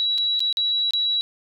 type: tone with dropouts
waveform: sine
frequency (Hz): 3903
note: B7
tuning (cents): -21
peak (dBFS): -19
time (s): 0-1.21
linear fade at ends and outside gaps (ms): 0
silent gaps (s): 0.179-0.183 / 0.394-0.404 / 0.527-0.571 / 0.908-0.935
effects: none